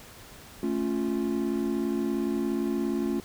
triangle chord, A augmented, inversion none, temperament equal, 220 / 277.2 / 349.2 Hz, A3 / C#4 / E#4, 0 / 0 / 0 cents, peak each -28 dBFS, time 0.63-3.2 s, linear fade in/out 2 ms, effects pink hiss -48 dBFS RMS until 3.24 s

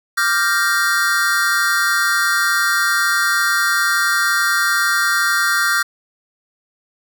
square chord, G minor seventh, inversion second, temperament equal, 1174.7 / 1396.9 / 1568 / 1864.7 Hz, D6 / F6 / G6 / Bb6, 0 / 0 / 0 / 0 cents, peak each -24 / -19 / -20 / -22 dBFS, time 0.17-5.83 s, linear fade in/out 10 ms, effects none

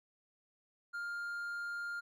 triangle tone, 1404 Hz, F6, 9 cents sharp, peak -36 dBFS, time 0.93-2.01 s, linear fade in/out 20 ms, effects none

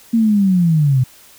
sine linear sweep, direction down, 233.1 to 123.47 Hz, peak -10 dBFS, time 0.13-1.04 s, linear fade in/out 10 ms, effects white hiss -45 dBFS RMS until 1.38 s

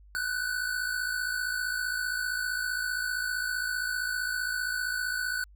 square tone pair together, 1480 / 1535.3 Hz, F#6 / G6, 0 / -36 cents, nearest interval minor second, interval 64 cents, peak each -31 / -35 dBFS, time 0.15-5.44 s, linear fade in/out 0 ms, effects added 50 Hz sine -51 dBFS peak until 5.55 s

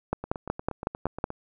two click trains, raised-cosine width 1 ms, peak -11 / -20 dBFS, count 7 / 10, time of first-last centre 0.13-1.241 / 0.24-1.304 s, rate 5.4 / 8.46 Hz, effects none

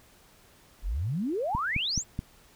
sine exponential sweep, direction up, 37.42 to 7850 Hz, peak -27 dBFS, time 0.82-2.04 s, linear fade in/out 50 ms
click train, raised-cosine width 5 ms, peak -18 dBFS, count 4, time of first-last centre 1.55-2.191 s, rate 4.68 Hz
effects pink hiss -58 dBFS RMS until 2.55 s

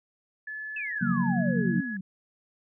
sine tone with pitch glide, 1724 to 1685.6 Hz, A6 to G#6, -36 to +25 cents, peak -34 dBFS, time 0.47-1.97 s, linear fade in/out 5 ms, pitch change -39 cents, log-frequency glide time 0.76-1.1 s
sine exponential sweep, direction down, 2681 to 180.3 Hz, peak -32 dBFS, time 0.76-2.01 s, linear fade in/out 5 ms
sine chord, Gb major seventh, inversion second, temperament equal, 138.59 / 174.61 / 185 / 233.1 Hz, Db3 / F3 / Gb3 / Bb3, 0 / 0 / 0 / 0 cents, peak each -32 / -31 / -27 / -27 dBFS, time 1.01-1.81 s, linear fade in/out 10 ms
effects none

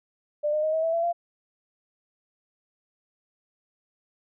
sine tone with pitch steps, 595 / 609.6 / 624.6 / 639.9 / 655.6 / 671.7 / 688.2 Hz, D5 / D#5 / D#5 / D#5 / E5 / E5 / F5, +22 / -36 / +7 / +48 / -10 / +32 / -26 cents, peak -22 dBFS, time 0.43-1.13 s, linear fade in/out 20 ms, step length 100 ms, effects none

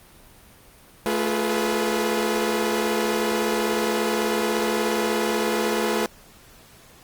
sawtooth tone cluster, 219.4 / 347.7 / 422.4 / 491.4 Hz, A3 / F4 / G#4 / B4, -5 / -8 / +29 / -9 cents, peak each -23 dBFS, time 1.06-6.06 s, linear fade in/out 0 ms, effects pink hiss -50 dBFS RMS until 7.03 s + Opus 32 kbps

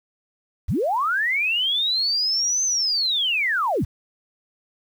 sine linear two-way sweep, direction up then down, 38.69 to 6272 to 38.69 Hz, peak -19 dBFS, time 0.68-3.85 s, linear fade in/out 10 ms, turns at 2.64 s, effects 8-bit

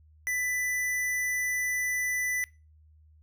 square tone, 1990 Hz, B6, 13 cents sharp, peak -28 dBFS, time 0.27-2.44 s, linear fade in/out 0 ms, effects noise-tail reverb RT60 0.3 s tail -23 dB re dry + added 77 Hz sine -55 dBFS peak until 3.22 s

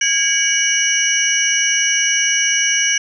sine tone cluster, 1638 / 2269 / 2924 / 5670 / 6100 Hz, G#6 / C#7 / F#7 / F8 / G8, -24 / +40 / -21 / +25 / -48 cents, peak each -20 dBFS, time 0.01-2.98 s, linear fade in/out 5 ms, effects none

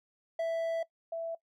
triangle / sine tone pair in turn, 660 / 662.4 Hz, E5 / E5, +2 / +8 cents, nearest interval unison, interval 6 cents, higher second, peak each -27 / -33 dBFS, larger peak first, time 0.39-0.83 / 1.12-1.35 s, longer first, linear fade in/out 5 ms, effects noise-tail reverb RT60 0.1 s tail -20 dB re dry

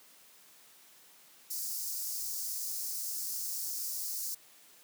white high-pass noise, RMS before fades -37 dBFS, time 1.5-4.35 s, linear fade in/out 10 ms, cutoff 4700 Hz, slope 48 dB/octave, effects white hiss -59 dBFS RMS until 4.83 s + high-pass 150 Hz 12 dB/octave

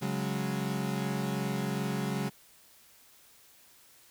35% pulse chord, C# suspended fourth, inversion none, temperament equal, 138.59 / 185 / 207.7 Hz, C#3 / F#3 / G#3, 0 / 0 / 0 cents, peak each -33 dBFS, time 0.01-2.3 s, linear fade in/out 20 ms, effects white hiss -59 dBFS RMS until 4.1 s

